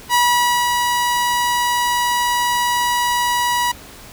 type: tone with ADSR envelope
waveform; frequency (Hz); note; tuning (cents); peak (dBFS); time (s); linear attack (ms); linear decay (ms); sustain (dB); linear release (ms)
sawtooth; 970; B5; -31; -8; 0.09-3.72; 51; 540; -4; 9
effects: pink hiss -39 dBFS RMS until 4.12 s